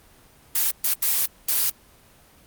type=noise bursts at uneven times; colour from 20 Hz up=blue; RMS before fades=-21 dBFS; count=4; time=0.55-0.71 / 0.84-0.94 / 1.02-1.26 / 1.48-1.7 s; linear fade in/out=5 ms; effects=pink hiss -53 dBFS RMS until 2.46 s + Opus 24 kbps